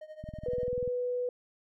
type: tone with tremolo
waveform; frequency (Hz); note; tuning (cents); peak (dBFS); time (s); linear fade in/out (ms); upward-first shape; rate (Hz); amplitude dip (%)
triangle; 619; D#5; -9; -38; 0.01-0.68; 5; triangle; 12; 90
type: click train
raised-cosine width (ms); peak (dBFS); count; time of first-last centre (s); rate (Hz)
5; -29; 14; 0.24-0.877; 20.4
type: tone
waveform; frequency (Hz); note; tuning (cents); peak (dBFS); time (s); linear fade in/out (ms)
sine; 493.9; B4; 0; -29; 0.46-1.29; 2
effects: none